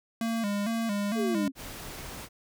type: tone with vibrato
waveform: square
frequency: 215.3 Hz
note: A3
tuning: 37 cents flat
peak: -28 dBFS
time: 0.21-1.48 s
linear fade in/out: 2 ms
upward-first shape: square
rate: 2.2 Hz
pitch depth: 100 cents each way
type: exponential sweep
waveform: sine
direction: down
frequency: 449.4 to 260 Hz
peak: -28 dBFS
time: 1.15-1.52 s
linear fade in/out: 50 ms
type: noise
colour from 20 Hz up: pink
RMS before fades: -41 dBFS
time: 1.55-2.29 s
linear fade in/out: 50 ms
effects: none